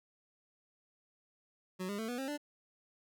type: tone with pitch steps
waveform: 25% pulse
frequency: 185 / 202.9 / 222.6 / 244.1 / 267.7 / 293.7 Hz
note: F#3 / G#3 / A3 / B3 / C4 / D4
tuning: 0 / -40 / +20 / -20 / +40 / 0 cents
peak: -33 dBFS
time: 1.79-2.378 s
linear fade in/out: 20 ms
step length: 98 ms
effects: none